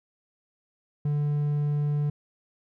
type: tone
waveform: triangle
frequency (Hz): 146.83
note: D3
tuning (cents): 0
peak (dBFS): -21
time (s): 1.05-2.1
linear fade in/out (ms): 5
effects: none